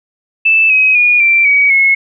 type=tone with pitch steps; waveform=sine; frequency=2637 / 2538 / 2443 / 2352 / 2264 / 2179 Hz; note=E7 / D#7 / D#7 / D7 / C#7 / C#7; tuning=0 / +34 / -32 / +2 / +36 / -30 cents; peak=-6 dBFS; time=0.45-1.95 s; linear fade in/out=10 ms; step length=250 ms; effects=none